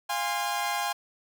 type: chord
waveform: sawtooth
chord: F minor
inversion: none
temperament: equal with one note detuned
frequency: 698.5 / 816.8 / 1046.5 Hz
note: F5 / Ab5 / C6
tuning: 0 / -29 / 0 cents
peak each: -30 / -26 / -29 dBFS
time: 0.09-0.93 s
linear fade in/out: 10 ms
effects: none

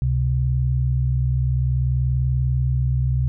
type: tone pair together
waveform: sine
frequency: 68.2 / 128.74 Hz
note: C#2 / C3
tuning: -28 / -28 cents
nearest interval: major seventh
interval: 1100 cents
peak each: -21 / -19 dBFS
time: 0.02-3.28 s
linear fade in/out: 0 ms
effects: none

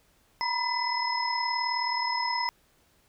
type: tone cluster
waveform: sine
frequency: 947 / 986 / 2009 / 5160 Hz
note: A#5 / B5 / B6 / E8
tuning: +27 / -3 / +29 / -38 cents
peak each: -31 / -31 / -33 / -32 dBFS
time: 0.41-2.49 s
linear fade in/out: 0 ms
effects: pink hiss -65 dBFS RMS until 3.08 s

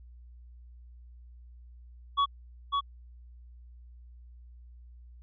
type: tone with echo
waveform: square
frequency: 1124 Hz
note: C#6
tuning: 24 cents sharp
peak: -23 dBFS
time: 2.17-2.26 s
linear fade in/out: 20 ms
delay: 550 ms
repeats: 1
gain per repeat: -3 dB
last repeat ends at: 2.81 s
effects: added 60 Hz sine -48 dBFS peak until 5.22 s + resampled to 11025 Hz

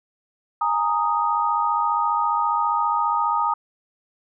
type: chord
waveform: sine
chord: Ab suspended second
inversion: none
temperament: equal with one note detuned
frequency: 830.6 / 925.4 / 1244.5 Hz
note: Ab5 / Bb5 / Eb6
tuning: 0 / -13 / 0 cents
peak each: -26 / -22 / -22 dBFS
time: 0.61-3.54 s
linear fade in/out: 5 ms
effects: none

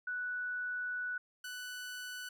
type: tone pair in turn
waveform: sine / sawtooth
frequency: 1480 / 1488.6 Hz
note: F#6 / F#6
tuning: 0 / +10 cents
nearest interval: unison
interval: 10 cents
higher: second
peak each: -35 / -38 dBFS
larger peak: first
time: 0.07-1.18 / 1.44-2.29 s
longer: first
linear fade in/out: 5 ms
effects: none

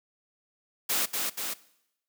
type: noise with echo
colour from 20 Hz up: white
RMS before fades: -27 dBFS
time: 0.89-1.06 s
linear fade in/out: 10 ms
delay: 240 ms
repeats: 2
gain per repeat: -3 dB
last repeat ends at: 1.54 s
effects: noise-tail reverb RT60 0.8 s tail -19 dB re dry + high-pass 200 Hz 12 dB/octave

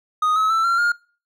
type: tone with pitch steps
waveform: triangle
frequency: 1244.5 / 1285.4 / 1327.7 / 1371.3 / 1416.4 Hz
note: D#6 / E6 / E6 / F6 / F6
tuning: 0 / -44 / +12 / -32 / +24 cents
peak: -14 dBFS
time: 0.22-0.92 s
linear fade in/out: 5 ms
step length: 140 ms
effects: noise-tail reverb RT60 0.4 s tail -24 dB re dry

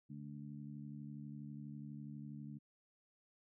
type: harmonic tone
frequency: 72.2 Hz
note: D2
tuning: 29 cents flat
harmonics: 2 / 3 / 4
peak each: -49 / -50 / -55 dBFS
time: 0.09-2.59 s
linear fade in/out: 20 ms
effects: none

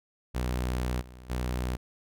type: tone with level steps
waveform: sawtooth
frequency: 62 Hz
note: B1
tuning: 7 cents sharp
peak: -24 / -42 / -25 dBFS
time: 0.34-1.77 s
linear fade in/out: 20 ms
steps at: 1 / 1.29 s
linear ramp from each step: 20 ms
effects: none

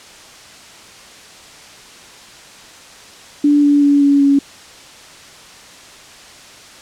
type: tone with pitch steps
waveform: sine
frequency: 291.1 / 288.3 / 285.4 / 282.6 / 279.9 Hz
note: D4 / D4 / D4 / C#4 / C#4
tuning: -15 / -32 / -49 / +34 / +17 cents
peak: -8 dBFS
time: 3.44-4.39 s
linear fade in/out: 5 ms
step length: 190 ms
effects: white hiss -39 dBFS RMS until 6.81 s + low-pass 7000 Hz 12 dB/octave

